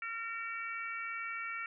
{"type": "harmonic tone with a mistuned harmonic", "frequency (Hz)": 457.8, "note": "A#4", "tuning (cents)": -31, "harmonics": [3, 4, 5, 6], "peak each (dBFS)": [-41, -44, -41, -49], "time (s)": [0.02, 1.66], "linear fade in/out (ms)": 2, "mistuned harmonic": 6, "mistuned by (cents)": -24, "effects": []}